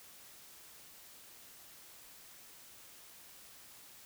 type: silence
effects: white hiss -56 dBFS RMS until 4.05 s